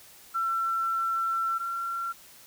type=tone pair in turn; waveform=sine; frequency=1347 / 1365 Hz; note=E6 / F6; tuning=+37 / -40 cents; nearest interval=unison; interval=23 cents; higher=second; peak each=-25 / -29 dBFS; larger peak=first; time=0.34-1.59 / 1.59-2.13 s; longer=first; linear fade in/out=20 ms; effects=white hiss -52 dBFS RMS until 2.46 s